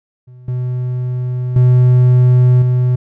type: tone with level steps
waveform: triangle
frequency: 125.1 Hz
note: B2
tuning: 23 cents sharp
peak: -33 / -14 / -4 / -8 dBFS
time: 0.27-2.96 s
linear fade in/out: 10 ms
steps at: 0.48 / 1.56 / 2.62 s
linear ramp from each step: 2 ms
effects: none